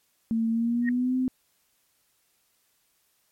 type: tone with pitch glide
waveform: sine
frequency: 226.2 to 256.9 Hz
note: A3 to C4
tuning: +48 to -32 cents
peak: -22 dBFS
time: 0.31-1.28 s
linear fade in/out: 0 ms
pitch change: +220 cents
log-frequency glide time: 0.5-1.16 s
type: tone with exponential growth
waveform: sine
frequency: 1864.7 Hz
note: A#6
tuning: in tune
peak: -24 dBFS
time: 0.82-0.89 s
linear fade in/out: 2 ms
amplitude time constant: 15 ms
effects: white hiss -69 dBFS RMS until 3.31 s + MP3 64 kbps